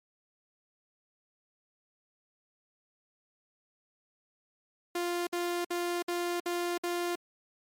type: tone bursts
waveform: sawtooth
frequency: 349.2 Hz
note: F4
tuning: in tune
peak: -26 dBFS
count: 6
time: 4.95-7.155 s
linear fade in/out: 5 ms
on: 320 ms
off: 57 ms
effects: MP3 64 kbps